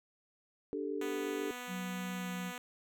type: chord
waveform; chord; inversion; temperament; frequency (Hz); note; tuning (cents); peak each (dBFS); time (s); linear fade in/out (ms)
sine; D suspended fourth; none; equal; 293.7 / 392 / 440; D4 / G4 / A4; 0 / 0 / 0; -39; 0.73-1.51; 0
type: tone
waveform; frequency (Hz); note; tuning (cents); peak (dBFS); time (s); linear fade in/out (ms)
5% pulse; 246.9; B3; 0; -30; 1.01-2.58; 2
type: tone with pitch glide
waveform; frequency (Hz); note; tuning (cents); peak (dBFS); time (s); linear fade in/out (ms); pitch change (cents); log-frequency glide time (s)
sine; 185 to 182.14; F#3 to F#3; 0 to -27; -38; 1.67-2.53; 50; -27; 2.15-2.3
effects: none